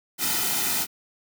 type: noise with comb filter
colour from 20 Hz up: white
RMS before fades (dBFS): -25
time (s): 0.18-0.87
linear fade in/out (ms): 50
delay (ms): 1.8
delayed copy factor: -0.75
effects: none